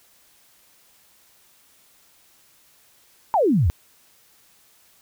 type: exponential sweep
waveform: sine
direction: down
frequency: 941 to 69.3 Hz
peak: -15 dBFS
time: 3.34-3.7 s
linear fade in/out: 0 ms
effects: white hiss -57 dBFS RMS until 5.01 s